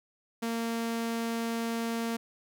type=tone; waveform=sawtooth; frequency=230 Hz; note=A#3; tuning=23 cents flat; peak=-26 dBFS; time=0.42-2.17 s; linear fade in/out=10 ms; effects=none